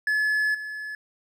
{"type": "tone with level steps", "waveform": "triangle", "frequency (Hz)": 1714, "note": "A6", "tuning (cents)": -46, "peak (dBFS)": [-19, -30], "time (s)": [0.07, 0.95], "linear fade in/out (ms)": 2, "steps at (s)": 0.54, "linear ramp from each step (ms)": 10, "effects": []}